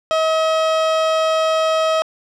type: tone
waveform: 30% pulse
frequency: 638 Hz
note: D#5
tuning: 43 cents sharp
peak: -12 dBFS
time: 0.11-2.02 s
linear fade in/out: 0 ms
effects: low-pass 5000 Hz 12 dB/octave